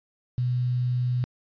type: tone with quantisation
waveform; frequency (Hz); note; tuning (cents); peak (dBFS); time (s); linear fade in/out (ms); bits
sine; 124.2; B2; +10; -22; 0.38-1.24; 0; 8
effects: resampled to 11025 Hz